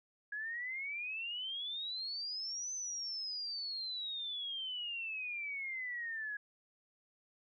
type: exponential two-way sweep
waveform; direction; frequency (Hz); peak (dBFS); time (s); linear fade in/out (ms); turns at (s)
sine; up then down; 1661.2 to 6170 to 1661.2; -38; 0.32-6.37; 5; 2.73
effects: none